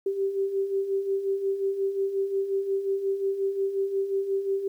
sine beating tone pair, 386.9 / 392.5 Hz, G4 / G4, -23 / +2 cents, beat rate 5.6 Hz, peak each -32 / -25 dBFS, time 0.06-4.68 s, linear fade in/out 5 ms, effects 10-bit

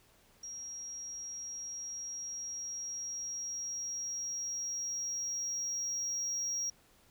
sine tone with level ramp, 5640 Hz, F8, 16 cents sharp, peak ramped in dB -41 to -30 dBFS, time 0.43-6.7 s, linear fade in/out 5 ms, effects tanh soft clip ceiling -31 dBFS + pink hiss -65 dBFS RMS until 7.1 s

